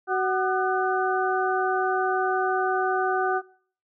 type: harmonic tone with a mistuned harmonic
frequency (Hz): 374.5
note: F#4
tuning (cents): +21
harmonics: 1 / 2 / 3 / 4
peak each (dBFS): -26 / -25 / -30 / -28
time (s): 0.07-3.42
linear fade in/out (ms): 50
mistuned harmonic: 3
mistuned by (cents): +130
effects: noise-tail reverb RT60 0.5 s tail -22 dB re dry